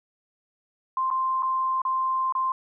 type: tone with dropouts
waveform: sine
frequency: 1046.5 Hz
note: C6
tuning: in tune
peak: -22 dBFS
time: 0.97-2.52 s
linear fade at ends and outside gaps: 2 ms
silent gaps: 1.103-1.111 / 1.424-1.43 / 1.818-1.851 / 2.324-2.351 s
effects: none